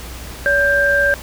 sine tone pair together, 568.2 / 1584 Hz, C#5 / G6, +43 / +18 cents, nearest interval octave + tritone, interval 1775 cents, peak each -17 / -13 dBFS, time 0.46-1.14 s, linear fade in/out 0 ms, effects added 60 Hz sine -32 dBFS peak until 1.22 s + pink hiss -34 dBFS RMS until 1.22 s

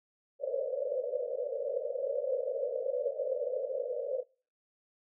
white band-pass noise, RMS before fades -34 dBFS, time 0.39-4.24 s, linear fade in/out 50 ms, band 480 to 580 Hz, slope 96 dB/octave, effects noise-tail reverb RT60 0.4 s tail -25 dB re dry

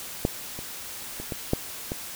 clicks, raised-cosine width 2 ms, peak -8 / -23 / -22 / -17 / -8 / -16 dBFS, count 6, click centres 0.251 / 0.59 / 1.2 / 1.322 / 1.534 / 1.919 s, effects white hiss -38 dBFS RMS until 2.15 s

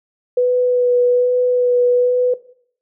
sine tone with vibrato, 493.9 Hz, B4, in tune, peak -11 dBFS, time 0.37-2.34 s, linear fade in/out 5 ms, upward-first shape sine, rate 1.2 Hz, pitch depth 13 cents each way, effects noise-tail reverb RT60 0.6 s tail -17 dB re dry

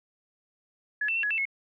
sine tone with pitch steps, 1698 / 2672 / 2712 / 1682 / 2661 / 2181 Hz, G#6 / E7 / E7 / G#6 / E7 / C#7, +38 / +23 / +49 / +22 / +16 / -29 cents, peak -25 dBFS, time 1.01-1.454 s, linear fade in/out 5 ms, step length 74 ms, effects none

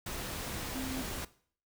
sine tone in noise, 261.6 Hz, C4, in tune, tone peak -36 dBFS, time 0.75-1.02 s, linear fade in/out 5 ms, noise pink, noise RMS -39 dBFS, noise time 0.06-1.25 s, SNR 0 dB, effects noise-tail reverb RT60 0.5 s tail -18 dB re dry

